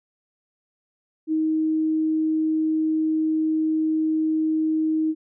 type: tone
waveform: sine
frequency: 314.8 Hz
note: D#4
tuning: 20 cents sharp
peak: -19 dBFS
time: 1.27-5.15 s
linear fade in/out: 50 ms
effects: none